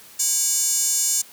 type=tone with high-pass filter; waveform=square; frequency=324.9 Hz; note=E4; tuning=25 cents flat; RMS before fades=-21 dBFS; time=0.19-1.22 s; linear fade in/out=10 ms; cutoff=7000 Hz; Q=4.1; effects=white hiss -46 dBFS RMS until 1.32 s + high-pass 60 Hz 12 dB/octave